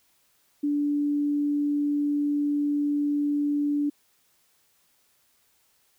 sine tone, 290.8 Hz, D4, 17 cents flat, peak -22 dBFS, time 0.63-3.9 s, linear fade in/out 10 ms, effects white hiss -66 dBFS RMS until 5.98 s

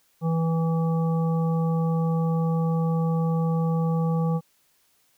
harmonic tone, 163.9 Hz, E3, 10 cents flat, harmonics 1 / 3 / 5 / 7, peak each -21 / -31 / -35 / -38 dBFS, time 0.21-4.41 s, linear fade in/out 50 ms, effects white hiss -65 dBFS RMS until 5.17 s

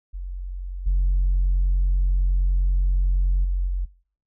sine tone with level steps, 45.29 Hz, F#1, 36 cents flat, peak -28 / -15 / -19 / -21 dBFS, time 0.13-3.86 s, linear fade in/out 20 ms, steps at 0.86 / 3.44 / 3.67 s, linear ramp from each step 10 ms, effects noise-tail reverb RT60 0.5 s tail -22 dB re dry + tanh soft clip ceiling -14 dBFS

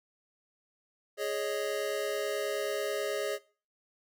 square chord, Ab suspended fourth, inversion none, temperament just, 415.3 / 553.7 / 623 Hz, Ab4 / Db5 / Eb5, 0 / -2 / +2 cents, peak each -35 / -36 / -37 dBFS, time 1.17-3.39 s, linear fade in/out 50 ms, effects noise-tail reverb RT60 0.4 s tail -21 dB re dry

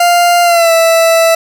40% pulse tone with pitch glide, 698.5 to 659.7 Hz, F5 to E5, 0 to +1 cents, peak -5 dBFS, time 0-1.35 s, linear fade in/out 5 ms, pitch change -99 cents, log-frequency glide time 0.43-0.72 s, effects 7-bit

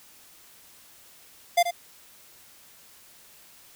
square tone with echo, 696 Hz, F5, 6 cents flat, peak -17 dBFS, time 1.57-1.63 s, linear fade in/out 10 ms, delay 81 ms, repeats 1, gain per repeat -9 dB, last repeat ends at 1.711 s, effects white hiss -53 dBFS RMS until 3.75 s

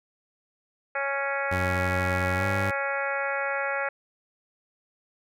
harmonic tone, 277.2 Hz, C#4, in tune, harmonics 2 / 3 / 4 / 5 / 6 / 7 / 8 / 9, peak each -31 / -34 / -39 / -32 / -33 / -35 / -36 / -41 dBFS, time 0.95-3.89 s, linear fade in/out 5 ms
sawtooth tone with pitch glide, 91.3 to 98.99 Hz, F#2 to G2, -23 to +17 cents, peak -23 dBFS, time 1.51-2.71 s, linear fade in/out 10 ms, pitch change +140 cents, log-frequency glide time 2.36-2.45 s
effects none

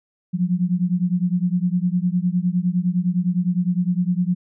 sine beating tone pair, 174.61 / 184.41 Hz, F3 / F#3, 0 / -6 cents, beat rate 9.8 Hz, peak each -20 / -21 dBFS, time 0.33-4.35 s, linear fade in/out 20 ms, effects none

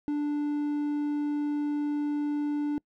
triangle tone, 293.7 Hz, D4, in tune, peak -24 dBFS, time 0.08-2.78 s, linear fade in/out 0 ms, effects noise-tail reverb RT60 0.1 s tail -26 dB re dry

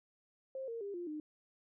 sine tone with pitch steps, 530 / 461.4 / 401.7 / 349.7 / 304.4 Hz, C5 / A#4 / G4 / F4 / D#4, +22 / -18 / +42 / +2 / -38 cents, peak -39 dBFS, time 0.55-1.2 s, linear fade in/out 2 ms, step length 130 ms, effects none

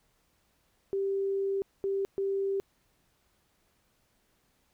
sine tone bursts at uneven times, 392 Hz, G4, in tune, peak -27 dBFS, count 3, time 0.93-1.62 / 1.84-2.05 / 2.18-2.6 s, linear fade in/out 0 ms, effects pink hiss -71 dBFS RMS until 4.73 s

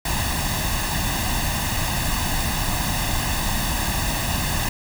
pink noise with comb filter, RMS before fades -23 dBFS, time 0.05-4.69 s, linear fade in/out 5 ms, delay 1.1 ms, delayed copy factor +0.7, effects none

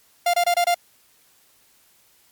45% pulse tone bursts, 698.5 Hz, F5, in tune, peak -16 dBFS, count 5, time 0.26-0.745 s, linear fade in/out 5 ms, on 77 ms, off 25 ms, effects white hiss -58 dBFS RMS until 2.31 s + MP3 96 kbps

